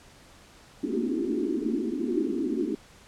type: band-pass noise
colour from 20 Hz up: pink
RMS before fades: -28 dBFS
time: 0.83-2.75 s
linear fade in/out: 5 ms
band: 220 to 400 Hz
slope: 96 dB/octave
effects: pink hiss -53 dBFS RMS until 3.07 s + low-pass 9000 Hz 12 dB/octave